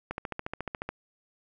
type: click train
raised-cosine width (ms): 0.5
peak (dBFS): -18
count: 12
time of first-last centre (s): 0.11-0.89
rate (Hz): 14.1
effects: none